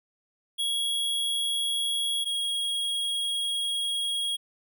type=tone pair in turn; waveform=square; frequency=3322 / 3295 Hz; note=G#7 / G#7; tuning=0 / -14 cents; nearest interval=unison; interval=14 cents; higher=first; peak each=-26 / -27 dBFS; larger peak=first; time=0.58-2.25 / 2.25-4.37 s; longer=second; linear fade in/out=20 ms; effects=none